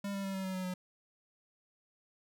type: tone with pitch steps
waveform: square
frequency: 200 / 197.02 / 194.08 / 191.19 / 188.34 / 185.53 / 182.77 Hz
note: G3 / G3 / G3 / G3 / F#3 / F#3 / F#3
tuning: +35 / +9 / -17 / -43 / +31 / +5 / -21 cents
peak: -36 dBFS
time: 0.04-0.74 s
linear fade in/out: 5 ms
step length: 100 ms
effects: none